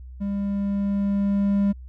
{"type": "tone with level ramp", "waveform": "triangle", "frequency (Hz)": 200.1, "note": "G3", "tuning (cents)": 36, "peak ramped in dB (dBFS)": [-22, -15], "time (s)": [0.2, 1.73], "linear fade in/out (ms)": 20, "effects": ["added 63 Hz sine -37 dBFS peak until 1.88 s"]}